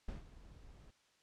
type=noise with ADSR envelope; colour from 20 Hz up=brown; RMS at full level=-42 dBFS; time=0.08-0.91 s; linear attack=6 ms; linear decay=140 ms; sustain=-15 dB; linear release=12 ms; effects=white hiss -72 dBFS RMS until 1.22 s + low-pass 6000 Hz 12 dB/octave